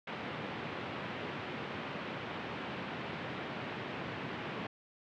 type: band-pass noise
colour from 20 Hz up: pink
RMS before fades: -41 dBFS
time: 0.07-4.67 s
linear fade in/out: 5 ms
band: 120 to 3100 Hz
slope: 24 dB/octave
effects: none